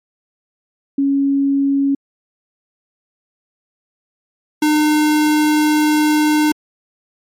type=tone pair in turn; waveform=sine / square; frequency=277.2 / 303.3 Hz; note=C#4 / D#4; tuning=0 / -44 cents; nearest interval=major second; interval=156 cents; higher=second; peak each=-12 dBFS; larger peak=neither; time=0.98-1.95 / 4.62-6.52 s; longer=second; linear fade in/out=5 ms; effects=MP3 64 kbps